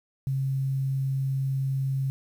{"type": "tone with quantisation", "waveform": "sine", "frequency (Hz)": 134.8, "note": "C#3", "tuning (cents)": -48, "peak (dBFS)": -24, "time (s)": [0.27, 2.1], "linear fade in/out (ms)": 0, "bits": 9, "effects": []}